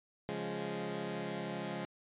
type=chord; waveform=15% pulse; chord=Db major; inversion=none; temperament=equal; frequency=138.59 / 174.61 / 207.7 Hz; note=Db3 / F3 / Ab3; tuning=0 / 0 / 0 cents; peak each=-38 / -35 / -34 dBFS; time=0.29-1.85 s; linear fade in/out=0 ms; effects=resampled to 8000 Hz